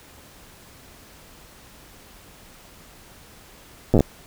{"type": "slowing click train", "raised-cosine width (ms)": 2, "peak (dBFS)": -3, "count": 7, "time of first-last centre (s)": [3.94, 4.007], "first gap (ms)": 8, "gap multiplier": 1.13, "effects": ["pink hiss -48 dBFS RMS until 4.26 s"]}